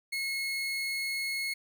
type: tone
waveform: 30% pulse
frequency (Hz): 2173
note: C#7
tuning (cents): -35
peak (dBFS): -28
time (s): 0.12-1.54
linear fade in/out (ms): 10
effects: none

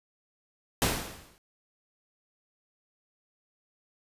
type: noise with exponential decay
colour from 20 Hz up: pink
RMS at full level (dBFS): -23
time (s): 0.82-1.38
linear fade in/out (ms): 0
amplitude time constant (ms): 120
effects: resampled to 32000 Hz

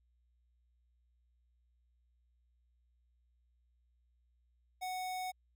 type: tone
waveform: square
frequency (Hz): 740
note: F#5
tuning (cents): 0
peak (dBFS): -38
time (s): 4.81-5.32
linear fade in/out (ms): 20
effects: added 60 Hz sine -70 dBFS peak until 5.55 s

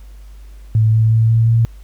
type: tone with pitch steps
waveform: sine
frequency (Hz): 110 / 111.15 / 112.31 / 113.49 / 114.67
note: A2 / A2 / A2 / A#2 / A#2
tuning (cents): 0 / +18 / +36 / -46 / -28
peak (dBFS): -9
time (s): 0.75-1.65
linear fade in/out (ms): 0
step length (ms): 180
effects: added 50 Hz sine -34 dBFS peak until 1.83 s + pink hiss -53 dBFS RMS until 1.83 s

